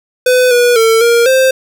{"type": "tone with pitch steps", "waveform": "square", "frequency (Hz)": [503, 485.2, 450.2, 469.4, 524], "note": ["B4", "B4", "A4", "A#4", "C5"], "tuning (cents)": [32, -31, 40, 12, 2], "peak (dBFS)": -7, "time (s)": [0.26, 1.51], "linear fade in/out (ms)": 5, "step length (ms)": 250, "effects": []}